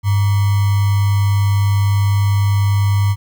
sine tone with sample-and-hold, 100.2 Hz, G2, 38 cents sharp, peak -11 dBFS, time 0.03-3.16 s, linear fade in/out 50 ms, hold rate 1050 Hz, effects none

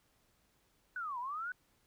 sine linear two-way sweep, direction down then up, 1515 to 936 to 1515 Hz, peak -37 dBFS, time 0.96-1.52 s, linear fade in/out 2 ms, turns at 1.19 s, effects pink hiss -73 dBFS RMS until 1.86 s

